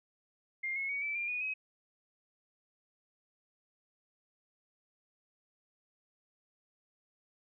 sine tone with pitch steps, 2114 / 2180 / 2247 / 2317 / 2389 / 2464 / 2540 Hz, C7 / C#7 / C#7 / D7 / D7 / D#7 / D#7, +17 / -29 / +23 / -24 / +29 / -17 / +35 cents, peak -33 dBFS, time 0.63-1.54 s, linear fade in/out 10 ms, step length 130 ms, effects none

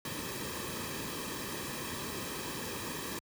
pink noise with comb filter, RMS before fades -39 dBFS, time 0.05-3.19 s, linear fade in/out 2 ms, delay 1.4 ms, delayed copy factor -0.65, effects high-pass 60 Hz 12 dB/octave

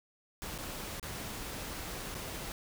pink noise with dropouts, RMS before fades -41 dBFS, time 0.42-2.52 s, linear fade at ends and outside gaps 0 ms, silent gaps 0.579-0.586 / 0.997-1.028 / 2.144-2.15 s, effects none

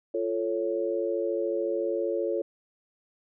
sine chord, F augmented, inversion none, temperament equal with one note detuned, 346.6 / 440 / 554.4 Hz, F4 / A4 / C#5, -13 / 0 / 0 cents, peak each -30 dBFS, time 0.14-2.42 s, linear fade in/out 5 ms, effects none

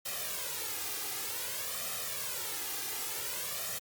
white noise with flanger, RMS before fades -37 dBFS, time 0.05-3.79 s, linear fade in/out 10 ms, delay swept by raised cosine 1.6 to 2.5 ms, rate 0.54 Hz, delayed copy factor +0.75, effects high-pass 100 Hz 12 dB/octave + Opus 48 kbps

